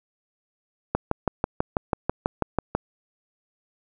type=click train; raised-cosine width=1 ms; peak=-7 dBFS; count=12; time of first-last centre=0.95-2.75 s; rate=6.11 Hz; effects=none